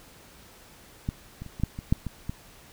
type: clicks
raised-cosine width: 5 ms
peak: -15 / -24 / -29 / -25 / -11 / -22 / -8 / -19 / -18 dBFS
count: 9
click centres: 1.089 / 1.42 / 1.463 / 1.599 / 1.636 / 1.789 / 1.925 / 2.067 / 2.295 s
effects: pink hiss -52 dBFS RMS until 2.72 s